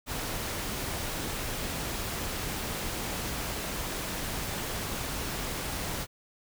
pink noise, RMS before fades -34 dBFS, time 0.06-6.07 s, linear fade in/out 50 ms, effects none

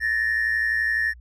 triangle ring-modulated tone, 1800 Hz, A6, 39 cents sharp, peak -14 dBFS, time 0-1.14 s, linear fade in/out 50 ms, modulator 55.9 Hz, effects tanh soft clip ceiling -15 dBFS + added 60 Hz sine -43 dBFS peak until 1.2 s

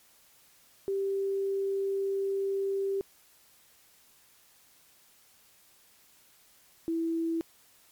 sine tone pair in turn, 392 / 329.6 Hz, G4 / E4, 0 / 0 cents, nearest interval minor third, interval 300 cents, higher first, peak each -27 dBFS, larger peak neither, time 0.88-3.01 / 6.88-7.41 s, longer first, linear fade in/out 0 ms, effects white hiss -61 dBFS RMS until 7.91 s + MP3 96 kbps

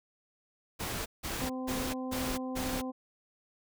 pink noise bursts, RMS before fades -36 dBFS, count 5, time 0.79-2.82 s, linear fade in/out 20 ms, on 270 ms, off 170 ms
harmonic tone, 257.6 Hz, C4, 27 cents flat, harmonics 1 / 2 / 3 / 4, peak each -35 / -41 / -45 / -47 dBFS, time 1.4-2.92 s, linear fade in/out 20 ms
effects none

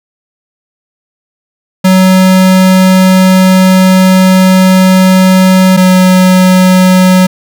square tone pair in turn, 186.9 / 184.86 Hz, F#3 / F#3, +18 / -1 cents, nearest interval unison, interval 19 cents, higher first, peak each -3 dBFS, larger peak neither, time 1.84-5.77 / 5.77-7.27 s, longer first, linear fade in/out 10 ms, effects none

